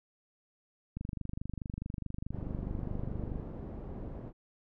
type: click train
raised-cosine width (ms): 5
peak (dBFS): -25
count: 61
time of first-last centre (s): 0.97-3.399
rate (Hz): 24.7
type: low-pass noise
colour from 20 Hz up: pink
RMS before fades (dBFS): -42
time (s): 2.31-4.33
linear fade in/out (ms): 50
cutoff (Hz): 470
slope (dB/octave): 12
effects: none